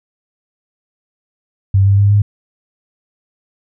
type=tone with pitch steps; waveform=sine; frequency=97.4 / 99.16 / 100.95 / 102.78 Hz; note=G2 / G2 / G#2 / G#2; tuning=-11 / +20 / -49 / -18 cents; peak=-7 dBFS; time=1.74-2.22 s; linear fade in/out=5 ms; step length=120 ms; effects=none

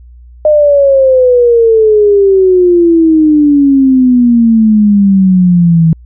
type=exponential sweep; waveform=sine; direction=down; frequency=613 to 160 Hz; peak=-3 dBFS; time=0.45-5.93 s; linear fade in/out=2 ms; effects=added 60 Hz sine -32 dBFS peak until 6.05 s

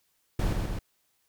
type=noise with echo; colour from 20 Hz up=brown; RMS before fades=-26 dBFS; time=0.39-0.53 s; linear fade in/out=5 ms; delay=130 ms; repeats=2; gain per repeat=-3 dB; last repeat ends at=0.79 s; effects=white hiss -72 dBFS RMS until 1.28 s

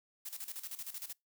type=noise with tremolo; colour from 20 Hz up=blue; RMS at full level=-42 dBFS; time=0.25-1.13 s; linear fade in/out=10 ms; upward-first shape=square; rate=13 Hz; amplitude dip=75%; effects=noise-tail reverb RT60 0.2 s tail -26 dB re dry

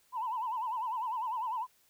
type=tone with vibrato; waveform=sine; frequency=944 Hz; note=A#5; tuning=22 cents sharp; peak=-31 dBFS; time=0.12-1.67 s; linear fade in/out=50 ms; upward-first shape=sine; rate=10 Hz; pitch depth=150 cents each way; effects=tanh soft clip ceiling -27 dBFS + white hiss -68 dBFS RMS until 1.89 s

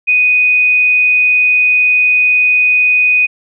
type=tone; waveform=sine; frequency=2489 Hz; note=D#7; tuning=in tune; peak=-7 dBFS; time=0.07-3.27 s; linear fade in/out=20 ms; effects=none

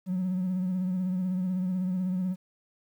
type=tone with vibrato; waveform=triangle; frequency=184.1 Hz; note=F#3; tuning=8 cents flat; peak=-23 dBFS; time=0.06-2.36 s; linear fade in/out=50 ms; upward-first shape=triangle; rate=16 Hz; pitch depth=53 cents each way; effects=tanh soft clip ceiling -22 dBFS + 10-bit

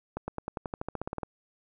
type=accelerating click train; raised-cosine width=1 ms; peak=-19 dBFS; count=15; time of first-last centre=0.17-1.232 s; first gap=110 ms; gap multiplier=0.94; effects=none

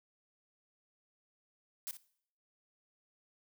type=noise with echo; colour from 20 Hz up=blue; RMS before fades=-40 dBFS; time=1.87-1.91 s; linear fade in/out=0 ms; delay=59 ms; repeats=1; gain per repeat=-11 dB; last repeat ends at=1.969 s; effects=noise-tail reverb RT60 0.6 s tail -19 dB re dry

